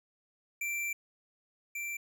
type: tone pair in turn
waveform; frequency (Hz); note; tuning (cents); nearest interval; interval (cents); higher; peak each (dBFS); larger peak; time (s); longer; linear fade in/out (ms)
square; 2349 / 2349; D7 / D7; 0 / 0; unison; 0; neither; -33 / -36; first; 0.61-0.93 / 1.75-1.97; first; 5
effects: none